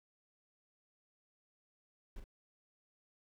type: noise with echo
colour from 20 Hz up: brown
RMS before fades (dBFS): -45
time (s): 2.16-2.2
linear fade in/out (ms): 2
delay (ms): 41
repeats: 1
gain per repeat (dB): -6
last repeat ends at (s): 2.241
effects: none